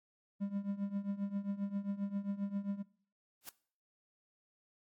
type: tone with tremolo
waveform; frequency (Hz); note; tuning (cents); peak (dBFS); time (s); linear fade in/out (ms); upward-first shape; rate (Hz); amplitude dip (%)
triangle; 200; G3; +35; -30; 0.4-2.83; 20; triangle; 7.5; 90
type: noise with exponential growth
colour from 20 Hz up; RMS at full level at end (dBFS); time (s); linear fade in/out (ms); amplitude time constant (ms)
white; -40; 3.41-3.49; 1; 16
effects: noise-tail reverb RT60 0.5 s tail -21 dB re dry + AAC 64 kbps